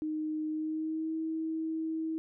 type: tone with pitch glide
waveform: sine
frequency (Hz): 309.5 to 320.4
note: D#4 to E4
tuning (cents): -9 to -49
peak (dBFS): -31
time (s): 0.02-2.18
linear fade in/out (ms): 0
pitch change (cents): +60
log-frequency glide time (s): 0.48-1.15
effects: none